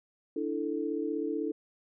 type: chord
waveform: sine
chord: D suspended second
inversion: none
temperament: equal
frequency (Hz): 293.7 / 329.6 / 440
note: D4 / E4 / A4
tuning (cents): 0 / 0 / 0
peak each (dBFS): -34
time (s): 0.36-1.52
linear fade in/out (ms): 5
effects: none